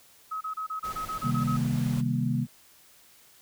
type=tone bursts; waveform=sine; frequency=1277 Hz; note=D#6; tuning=45 cents sharp; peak=-30 dBFS; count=10; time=0.31-1.571 s; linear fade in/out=10 ms; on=100 ms; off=29 ms
type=noise; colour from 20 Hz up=pink; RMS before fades=-42 dBFS; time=0.83-2.02 s; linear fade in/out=20 ms
type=chord; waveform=sine; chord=C minor seventh; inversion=none; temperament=equal with one note detuned; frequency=130.81 / 155.56 / 196 / 235.1 Hz; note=C3 / Eb3 / G3 / Bb3; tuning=0 / 0 / 0 / +15 cents; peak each=-28 / -31 / -33 / -29 dBFS; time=1.22-2.47 s; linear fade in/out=50 ms
effects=white hiss -57 dBFS RMS until 3.41 s